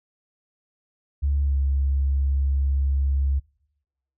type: tone with pitch glide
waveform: sine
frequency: 70.8 to 68.82 Hz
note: C#2 to C#2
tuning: +37 to -12 cents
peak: -18 dBFS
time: 1.22-3.4 s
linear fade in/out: 20 ms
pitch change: -49 cents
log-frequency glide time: 1.44-1.54 s
effects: noise-tail reverb RT60 0.9 s tail -26 dB re dry + tanh soft clip ceiling -14 dBFS